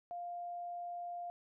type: tone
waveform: sine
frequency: 700 Hz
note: F5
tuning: 4 cents sharp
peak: -40 dBFS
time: 0.11-1.3 s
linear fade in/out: 0 ms
effects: none